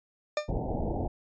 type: tone with exponential decay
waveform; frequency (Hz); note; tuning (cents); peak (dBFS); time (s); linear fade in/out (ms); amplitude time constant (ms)
40% pulse; 600; D5; +37; -22; 0.37-0.51; 2; 29
type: low-pass noise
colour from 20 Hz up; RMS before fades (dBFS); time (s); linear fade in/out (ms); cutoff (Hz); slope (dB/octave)
pink; -31; 0.48-1.08; 10; 870; 96
effects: resampled to 16000 Hz